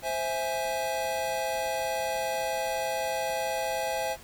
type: chord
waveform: square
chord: C augmented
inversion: none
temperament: equal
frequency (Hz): 523.3 / 659.3 / 830.6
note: C5 / E5 / G#5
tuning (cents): 0 / 0 / 0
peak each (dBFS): -34 / -33 / -33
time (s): 0.02-4.17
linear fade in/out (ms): 50
effects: pink hiss -50 dBFS RMS until 4.23 s